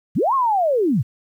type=linear two-way sweep; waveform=sine; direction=up then down; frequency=92.5 to 1112 to 92.5 Hz; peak=-15 dBFS; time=0.15-1.03 s; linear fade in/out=20 ms; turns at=0.34 s; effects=9-bit